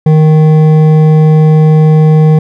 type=tone with hard clipping; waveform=triangle; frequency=155.56 Hz; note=D#3; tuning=in tune; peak=-4 dBFS; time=0.06-2.39 s; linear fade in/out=5 ms; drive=13 dB; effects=none

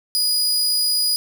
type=tone; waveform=sawtooth; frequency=4922 Hz; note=D#8; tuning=20 cents flat; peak=-14 dBFS; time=0.15-1.16 s; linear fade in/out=0 ms; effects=none

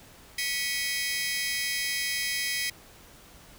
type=tone cluster; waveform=sawtooth; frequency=1956 / 2220 / 2494 / 3192 / 5080 Hz; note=B6 / C#7 / D#7 / G7 / D#8; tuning=-17 / +2 / +3 / +31 / +35 cents; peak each=-29 / -31 / -34 / -34 / -31 dBFS; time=0.38-2.7 s; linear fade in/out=5 ms; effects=pink hiss -52 dBFS RMS until 3.58 s

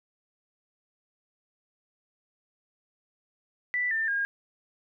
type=tone with pitch steps; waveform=sine; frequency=1975.5 / 1790.7 / 1623.2 Hz; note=B6 / A6 / G#6; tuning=0 / +30 / -40 cents; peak=-25 dBFS; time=3.74-4.25 s; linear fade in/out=0 ms; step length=170 ms; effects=none

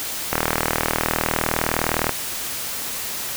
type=click train; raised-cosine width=0.5 ms; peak=-3 dBFS; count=71; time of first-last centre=0.33-2.093 s; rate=39.7 Hz; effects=white hiss -28 dBFS RMS until 3.36 s

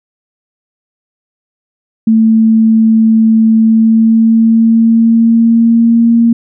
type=tone with pitch glide; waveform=sine; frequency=222.5 to 232.1 Hz; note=A3 to A#3; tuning=+20 to -7 cents; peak=-4 dBFS; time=2.07-6.33 s; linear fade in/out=5 ms; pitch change=+73 cents; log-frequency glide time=3.57-6.13 s; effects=none

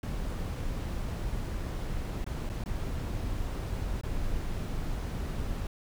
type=noise with dropouts; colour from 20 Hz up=brown; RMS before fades=-33 dBFS; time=0.03-5.67 s; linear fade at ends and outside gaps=2 ms; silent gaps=2.244-2.264 / 2.492-2.498 / 2.639-2.659 / 4.012-4.034 s; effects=none

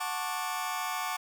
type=chord; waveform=sawtooth; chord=D major seventh; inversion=first; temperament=just; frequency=734.2 / 881 / 1101.2 / 1174.7 Hz; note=F#5 / A5 / C#6 / D6; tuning=-14 / +2 / -12 / 0 cents; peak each=-33 dBFS; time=0-1.17 s; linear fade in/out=10 ms; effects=none

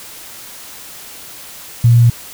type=tone; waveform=sine; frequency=118.4 Hz; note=A#2; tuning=27 cents sharp; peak=-5 dBFS; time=1.84-2.1 s; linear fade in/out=5 ms; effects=white hiss -34 dBFS RMS until 2.33 s

